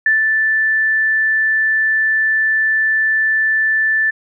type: tone with ADSR envelope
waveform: sine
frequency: 1760 Hz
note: A6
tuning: in tune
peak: -9 dBFS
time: 0.06-4.11 s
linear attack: 3 ms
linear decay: 140 ms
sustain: -3 dB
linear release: 14 ms
effects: none